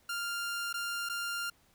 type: tone with dropouts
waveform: sawtooth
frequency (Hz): 1396.9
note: F6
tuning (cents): 0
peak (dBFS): -30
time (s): 0.09-1.5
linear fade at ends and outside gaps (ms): 5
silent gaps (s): 0.729-0.74 / 1.09-1.096
effects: pink hiss -67 dBFS RMS until 1.74 s